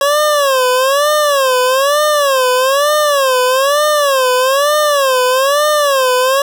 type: tone with vibrato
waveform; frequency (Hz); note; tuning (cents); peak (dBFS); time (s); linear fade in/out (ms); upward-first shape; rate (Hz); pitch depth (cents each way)
25% pulse; 551; C#5; -11; -6; 0.01-6.42; 2; sine; 1.1; 160
effects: none